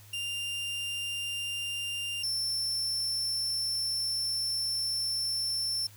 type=tone pair in turn; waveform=40% pulse; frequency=2794 / 5376 Hz; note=F7 / E8; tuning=0 / +33 cents; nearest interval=major seventh; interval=1133 cents; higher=second; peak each=-31 / -28 dBFS; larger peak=second; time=0.13-2.23 / 2.23-5.87 s; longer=second; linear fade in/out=5 ms; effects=added 103 Hz sine -52 dBFS peak until 5.96 s + white hiss -56 dBFS RMS until 5.96 s

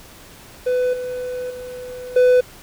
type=tone with level steps; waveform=triangle; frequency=500 Hz; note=B4; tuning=21 cents sharp; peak=-14 / -22 / -28 / -8 dBFS; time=0.66-2.41 s; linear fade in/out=10 ms; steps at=0.93 / 1.5 / 2.16 s; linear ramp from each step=5 ms; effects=pink hiss -43 dBFS RMS until 2.62 s

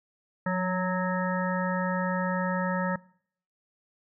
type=harmonic tone with a mistuned harmonic; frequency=184.7 Hz; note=F#3; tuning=3 cents flat; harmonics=1 / 3 / 5 / 7 / 9 / 10; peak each=-27 / -32 / -34 / -35 / -37 / -37 dBFS; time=0.46-2.96 s; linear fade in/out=5 ms; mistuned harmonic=1; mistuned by=-35 cents; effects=noise-tail reverb RT60 0.6 s tail -22 dB re dry

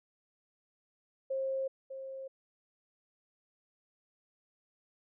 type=tone with echo; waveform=sine; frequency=534 Hz; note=C5; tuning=35 cents sharp; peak=-31 dBFS; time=1.3-1.68 s; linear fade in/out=10 ms; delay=600 ms; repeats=1; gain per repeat=-9 dB; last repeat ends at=2.28 s; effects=none

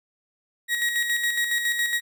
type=tone with tremolo; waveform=35% pulse; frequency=1900 Hz; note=A#6; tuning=33 cents sharp; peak=-19 dBFS; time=0.68-2.01 s; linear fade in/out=50 ms; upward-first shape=square; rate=7.2 Hz; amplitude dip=45%; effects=none

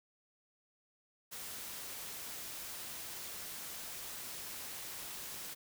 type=noise; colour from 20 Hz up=white; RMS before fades=-45 dBFS; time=1.31-5.55 s; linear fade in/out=20 ms; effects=none

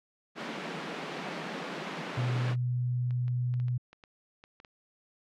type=high-pass noise; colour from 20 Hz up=pink; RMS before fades=-36 dBFS; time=0.35-2.56 s; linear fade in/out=50 ms; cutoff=150 Hz; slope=96 dB/octave
type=tone; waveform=sine; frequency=123.47 Hz; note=B2; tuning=in tune; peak=-27 dBFS; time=2.17-3.78 s; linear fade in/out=10 ms
type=clicks; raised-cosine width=0.2 ms; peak=-32 dBFS; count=12; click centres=2.386 / 2.503 / 3.108 / 3.281 / 3.54 / 3.6 / 3.683 / 3.93 / 4.038 / 4.439 / 4.601 / 4.648 s
effects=low-pass 3000 Hz 12 dB/octave

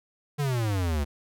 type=exponential sweep; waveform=square; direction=down; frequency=150 to 69.3 Hz; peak=-25 dBFS; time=0.38-1.05 s; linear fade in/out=20 ms; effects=none

